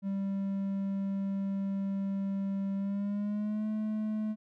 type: tone with pitch glide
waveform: triangle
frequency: 196 to 215 Hz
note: G3 to A3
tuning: 0 to -40 cents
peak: -28 dBFS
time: 0.02-4.36 s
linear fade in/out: 50 ms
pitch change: +160 cents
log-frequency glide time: 2.76-3.67 s
effects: none